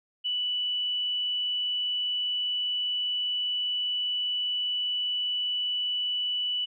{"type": "tone", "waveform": "sine", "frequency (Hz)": 2965, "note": "F#7", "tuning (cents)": 3, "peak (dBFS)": -26, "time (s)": [0.24, 6.66], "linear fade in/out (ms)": 20, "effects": []}